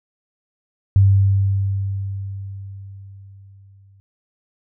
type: tone with exponential decay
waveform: sine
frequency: 98 Hz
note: G2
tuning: in tune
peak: -8 dBFS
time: 0.96-4 s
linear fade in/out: 0 ms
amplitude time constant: 660 ms
effects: none